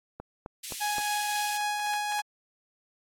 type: click train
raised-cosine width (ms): 1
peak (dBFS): -24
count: 4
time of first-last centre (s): 0.2-0.983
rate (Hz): 3.83
type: high-pass noise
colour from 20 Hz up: white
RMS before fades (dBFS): -36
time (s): 0.63-1.58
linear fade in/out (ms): 10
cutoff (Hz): 2300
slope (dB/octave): 24
type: tone with tremolo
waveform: sawtooth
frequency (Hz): 833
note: G#5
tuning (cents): +5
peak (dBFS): -23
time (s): 0.8-2.22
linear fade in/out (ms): 20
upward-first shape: sine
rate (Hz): 3.8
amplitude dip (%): 25
effects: low-pass 12000 Hz 12 dB/octave + AAC 64 kbps